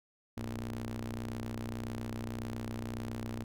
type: ring-modulated tone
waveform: sawtooth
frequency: 61.74 Hz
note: B1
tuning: in tune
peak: -30 dBFS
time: 0.37-3.44 s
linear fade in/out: 5 ms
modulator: 168 Hz
effects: none